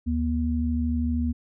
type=tone pair together; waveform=sine; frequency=75.69 / 240 Hz; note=D#2 / B3; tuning=-47 / -49 cents; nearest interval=octave + minor sixth; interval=1998 cents; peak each=-25 dBFS; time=0.06-1.33 s; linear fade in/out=20 ms; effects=none